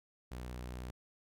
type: tone with vibrato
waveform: sawtooth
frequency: 61.74 Hz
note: B1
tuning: in tune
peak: -38 dBFS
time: 0.31-0.91 s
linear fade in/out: 10 ms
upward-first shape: square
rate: 16 Hz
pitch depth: 19 cents each way
effects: none